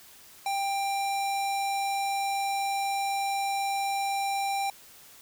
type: tone with low-pass filter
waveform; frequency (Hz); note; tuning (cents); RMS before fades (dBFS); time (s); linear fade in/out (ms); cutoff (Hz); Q
square; 791; G5; +15; -29; 0.46-4.7; 2; 11000; 1.1
effects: white hiss -52 dBFS RMS until 5.21 s